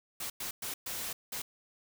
white noise bursts at uneven times, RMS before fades -38 dBFS, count 5, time 0.2-0.3 / 0.4-0.51 / 0.62-0.74 / 0.86-1.13 / 1.32-1.42 s, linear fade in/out 5 ms, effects none

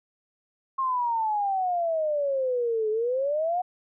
sine exponential two-way sweep, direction down then up, 1078 to 424.8 to 738 Hz, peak -23 dBFS, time 0.78-3.62 s, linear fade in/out 10 ms, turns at 2.9 s, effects none

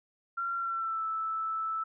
sine tone with pitch glide, 1373 to 1315.5 Hz, F6 to E6, -30 to -4 cents, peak -30 dBFS, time 0.37-1.84 s, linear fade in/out 10 ms, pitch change -74 cents, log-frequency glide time 0.56-1.04 s, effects none

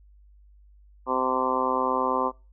harmonic tone, 129.3 Hz, C3, 20 cents flat, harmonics 2 / 3 / 4 / 5 / 6 / 7 / 8 / 9, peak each -32 / -32 / -30 / -36 / -34 / -29 / -27 / -31 dBFS, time 1.06-2.32 s, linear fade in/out 50 ms, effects noise-tail reverb RT60 0.3 s tail -22 dB re dry + added 50 Hz sine -51 dBFS peak until 2.52 s

